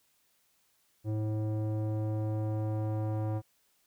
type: tone with low-pass filter sweep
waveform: square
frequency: 107.9 Hz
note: A2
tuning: 33 cents flat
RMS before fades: -32 dBFS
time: 1.04-3.42 s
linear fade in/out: 50 ms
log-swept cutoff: 450 to 780 Hz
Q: 1.3
effects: white hiss -71 dBFS RMS until 3.86 s